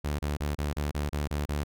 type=tone bursts; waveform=sawtooth; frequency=73.42 Hz; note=D2; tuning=in tune; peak=-24 dBFS; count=9; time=0.04-1.638 s; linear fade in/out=10 ms; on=150 ms; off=31 ms; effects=none